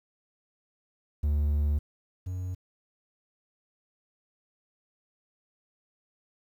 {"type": "tone pair in turn", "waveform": "triangle", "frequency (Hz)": [73.5, 91.65], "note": ["D2", "F#2"], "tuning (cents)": [2, -16], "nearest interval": "major third", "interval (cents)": 382, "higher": "second", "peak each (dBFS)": [-21, -29], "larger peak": "first", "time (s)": [[1.23, 1.79], [2.26, 2.55]], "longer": "first", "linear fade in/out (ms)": 10, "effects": ["10-bit"]}